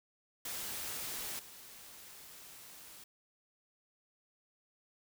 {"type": "noise with level steps", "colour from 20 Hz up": "white", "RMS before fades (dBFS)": [-41, -53], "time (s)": [0.45, 3.04], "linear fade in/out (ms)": 5, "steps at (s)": 1.39, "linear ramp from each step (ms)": 2, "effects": []}